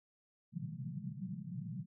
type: band-pass noise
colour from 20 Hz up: pink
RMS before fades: -43 dBFS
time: 0.52-1.86 s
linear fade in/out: 50 ms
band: 120 to 210 Hz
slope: 96 dB/octave
effects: none